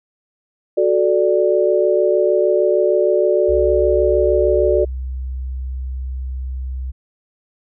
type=chord; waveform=sine; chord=D major; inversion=first; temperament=equal with one note detuned; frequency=370 / 436.5 / 587.3 Hz; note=F#4 / A4 / D5; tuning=0 / -14 / 0 cents; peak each=-16 / -18 / -16 dBFS; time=0.77-4.85 s; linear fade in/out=10 ms
type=tone; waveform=sine; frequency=64.3 Hz; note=C2; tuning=30 cents flat; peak=-22 dBFS; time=3.48-6.92 s; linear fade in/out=20 ms
effects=none